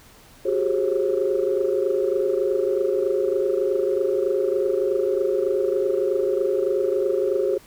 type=tone cluster; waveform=sine; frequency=365.8 / 393.3 / 416.6 / 537 Hz; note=F#4 / G4 / G#4 / C5; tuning=-20 / +6 / +5 / +45 cents; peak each=-24 dBFS; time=0.45-7.58 s; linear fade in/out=10 ms; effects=tanh soft clip ceiling -11 dBFS + pink hiss -50 dBFS RMS until 7.66 s